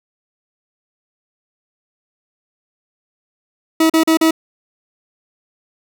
40% pulse tone bursts, 321.7 Hz, E4, 42 cents flat, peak -9 dBFS, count 4, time 3.8-4.309 s, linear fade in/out 5 ms, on 98 ms, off 39 ms, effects none

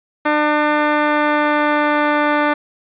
10% pulse tone with pitch glide, 299.9 to 295.9 Hz, D4 to D4, +36 to +13 cents, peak -5 dBFS, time 0.25-2.54 s, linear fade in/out 10 ms, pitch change -23 cents, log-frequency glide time 0.4-2.42 s, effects resampled to 8000 Hz + 7-bit

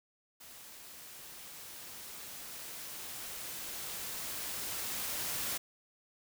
white noise with level ramp, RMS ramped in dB -52 to -36 dBFS, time 0.4-5.58 s, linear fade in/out 10 ms, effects none

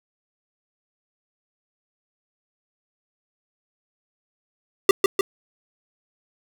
square tone with echo, 392 Hz, G4, in tune, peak -9 dBFS, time 4.89-4.91 s, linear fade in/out 2 ms, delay 150 ms, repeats 2, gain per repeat -4 dB, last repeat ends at 5.21 s, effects none

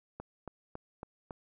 click train, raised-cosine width 1 ms, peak -27 dBFS, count 5, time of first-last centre 0.2-1.308 s, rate 3.61 Hz, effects none

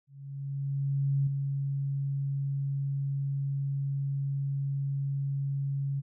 sine tone with ADSR envelope, 138.7 Hz, C#3, 1 cent sharp, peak -23 dBFS, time 0.07-6.02 s, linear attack 1200 ms, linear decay 4 ms, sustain -5 dB, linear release 32 ms, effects none

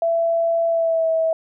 sine tone with pitch glide, 668 to 648.6 Hz, E5 to E5, +23 to -28 cents, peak -16 dBFS, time 0.02-1.33 s, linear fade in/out 2 ms, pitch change -51 cents, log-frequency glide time 0.68-1.09 s, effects none

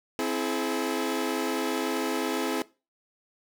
sawtooth chord, C augmented, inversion none, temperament equal with one note detuned, 261.6 / 329.6 / 425.3 Hz, C4 / E4 / G#4, 0 / 0 / +41 cents, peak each -27 / -27 / -27 dBFS, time 0.19-2.62 s, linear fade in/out 0 ms, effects noise-tail reverb RT60 0.3 s tail -20 dB re dry

